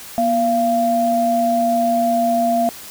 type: tone pair together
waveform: sine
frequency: 240 / 686 Hz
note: B3 / F5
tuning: -49 / -31 cents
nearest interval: octave + tritone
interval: 1818 cents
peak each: -20 / -15 dBFS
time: 0.18-2.69 s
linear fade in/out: 0 ms
effects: white hiss -36 dBFS RMS until 2.9 s